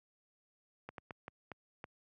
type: slowing click train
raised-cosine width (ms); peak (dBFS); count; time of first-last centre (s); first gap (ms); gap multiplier
0.5; -29; 6; 0.89-1.841; 92; 1.37
effects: high-pass 80 Hz 12 dB/octave